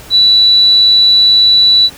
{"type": "tone", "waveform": "sine", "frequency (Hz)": 3951, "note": "B7", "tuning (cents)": 0, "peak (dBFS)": -4, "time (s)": [0.1, 1.9], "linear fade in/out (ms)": 50, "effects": ["pink hiss -34 dBFS RMS until 1.97 s"]}